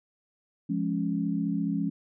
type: chord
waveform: sine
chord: Db major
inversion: first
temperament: just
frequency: 173.24 / 207.9 / 277.2 Hz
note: F3 / Ab3 / Db4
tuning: -14 / +2 / 0 cents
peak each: -30 dBFS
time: 0.69-1.9 s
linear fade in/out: 10 ms
effects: none